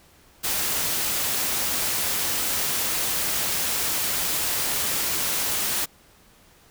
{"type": "noise", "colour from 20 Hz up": "white", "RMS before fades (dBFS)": -25, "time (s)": [0.43, 5.86], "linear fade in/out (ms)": 20, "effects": ["pink hiss -55 dBFS RMS until 6.7 s"]}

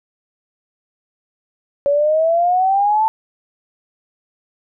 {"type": "exponential sweep", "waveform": "sine", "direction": "up", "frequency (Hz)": [561, 891], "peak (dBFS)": -12, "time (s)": [1.86, 3.08], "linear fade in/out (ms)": 0, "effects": []}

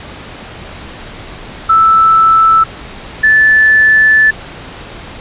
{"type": "tone pair in turn", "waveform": "sine", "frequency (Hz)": [1318.5, 1747], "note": ["E6", "A6"], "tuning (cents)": [0, -13], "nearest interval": "perfect fourth", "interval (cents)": 487, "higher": "second", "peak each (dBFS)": -4, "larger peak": "neither", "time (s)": [[1.69, 2.64], [3.23, 4.31]], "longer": "second", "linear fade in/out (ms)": 10, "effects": ["pink hiss -29 dBFS RMS until 5.2 s", "resampled to 8000 Hz"]}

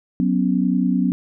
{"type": "chord", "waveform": "sine", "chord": "F# suspended fourth", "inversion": "none", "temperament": "equal", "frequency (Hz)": [185, 246.9, 277.2], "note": ["F#3", "B3", "C#4"], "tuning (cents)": [0, 0, 0], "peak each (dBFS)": [-19, -20, -22], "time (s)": [0.2, 1.12], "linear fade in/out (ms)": 0, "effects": []}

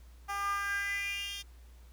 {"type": "tone with high-pass filter sweep", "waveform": "10% pulse", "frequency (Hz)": 400.8, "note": "G4", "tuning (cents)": 38, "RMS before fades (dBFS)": -35, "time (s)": [0.28, 1.43], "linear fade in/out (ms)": 20, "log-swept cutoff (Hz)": [920, 3600], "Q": 5.9, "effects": ["added 60 Hz sine -51 dBFS peak until 1.92 s", "pink hiss -65 dBFS RMS until 1.92 s"]}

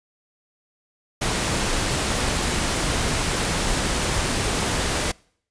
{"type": "noise", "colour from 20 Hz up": "pink", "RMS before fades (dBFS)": -23, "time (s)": [1.21, 5.12], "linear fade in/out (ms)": 10, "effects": ["noise-tail reverb RT60 0.6 s tail -26 dB re dry", "resampled to 22050 Hz"]}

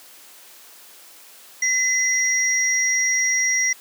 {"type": "tone pair together", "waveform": "sine", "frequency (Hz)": [2023, 5731], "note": ["B6", "F8"], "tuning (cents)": [41, 44], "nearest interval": "octave + tritone", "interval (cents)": 1803, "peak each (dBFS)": -20, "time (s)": [1.62, 3.73], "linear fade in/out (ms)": 5, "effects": ["white hiss -46 dBFS RMS until 3.8 s", "high-pass 300 Hz 12 dB/octave"]}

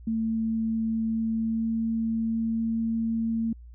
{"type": "tone with pitch glide", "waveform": "sine", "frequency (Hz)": [223.8, 226.5], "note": ["A3", "A#3"], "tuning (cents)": [30, -50], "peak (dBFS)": -24, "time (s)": [0.07, 3.53], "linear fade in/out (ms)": 5, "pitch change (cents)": 20, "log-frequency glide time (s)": [1, 2.78], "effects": ["added 59 Hz sine -43 dBFS peak until 3.74 s"]}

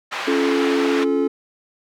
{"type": "band-pass noise", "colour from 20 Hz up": "pink", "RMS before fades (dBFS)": -27, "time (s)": [0.11, 1.05], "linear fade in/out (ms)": 20, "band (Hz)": [890, 2900], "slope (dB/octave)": 12}
{"type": "chord", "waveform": "triangle", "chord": "Db augmented", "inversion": "none", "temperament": "just", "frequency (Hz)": [277.2, 346.5, 433.1], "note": ["Db4", "F4", "A4"], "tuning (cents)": [0, -14, -27], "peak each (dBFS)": [-18, -22, -18], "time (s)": [0.27, 1.28], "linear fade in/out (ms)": 10}
{"effects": []}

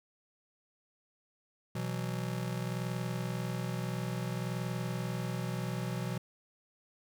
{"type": "chord", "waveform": "square", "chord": "B suspended fourth", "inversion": "none", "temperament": "just", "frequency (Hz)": [123.47, 164.63, 185.21], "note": ["B2", "E3", "F#3"], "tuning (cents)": [0, -2, 2], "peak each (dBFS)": [-37, -40, -40], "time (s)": [1.75, 6.18], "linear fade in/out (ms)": 5, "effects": []}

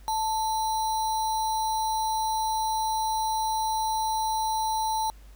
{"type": "tone with sample-and-hold", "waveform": "sine", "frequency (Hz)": 880, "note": "A5", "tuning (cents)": 0, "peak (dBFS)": -24, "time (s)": [0.08, 5.1], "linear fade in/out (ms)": 0, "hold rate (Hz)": 4900, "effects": ["added 50 Hz sine -46 dBFS peak until 5.35 s", "pink hiss -59 dBFS RMS until 5.35 s"]}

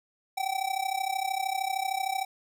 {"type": "tone with amplitude modulation", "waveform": "square", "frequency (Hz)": 770, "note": "G5", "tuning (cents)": -31, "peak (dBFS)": -25, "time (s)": [0.37, 2.25], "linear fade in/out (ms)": 10, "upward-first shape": "sine", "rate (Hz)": 33.1, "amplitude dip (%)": 85, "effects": []}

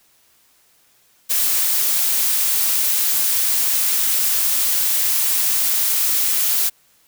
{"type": "noise", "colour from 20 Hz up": "blue", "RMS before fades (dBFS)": -18, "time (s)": [1.29, 6.7], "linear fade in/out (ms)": 20, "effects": ["white hiss -57 dBFS RMS until 7.07 s"]}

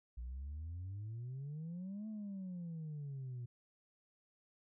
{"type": "exponential two-way sweep", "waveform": "sine", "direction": "up then down", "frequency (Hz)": [57.6, 219.6, 119.1], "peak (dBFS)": -40, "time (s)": [0.17, 3.46], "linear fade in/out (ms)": 10, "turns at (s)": 2.08, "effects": ["tanh soft clip ceiling -40 dBFS"]}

